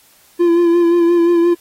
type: tone with vibrato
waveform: triangle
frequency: 342.6 Hz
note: F4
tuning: 33 cents flat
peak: -7 dBFS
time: 0.39-1.55 s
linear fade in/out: 20 ms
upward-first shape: sine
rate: 5.7 Hz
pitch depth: 31 cents each way
effects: white hiss -50 dBFS RMS until 1.6 s + AAC 48 kbps